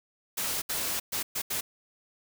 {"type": "noise bursts at uneven times", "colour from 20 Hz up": "white", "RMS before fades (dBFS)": -31, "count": 5, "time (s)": [[0.37, 0.62], [0.69, 1], [1.12, 1.23], [1.35, 1.42], [1.5, 1.61]], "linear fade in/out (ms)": 10, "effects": []}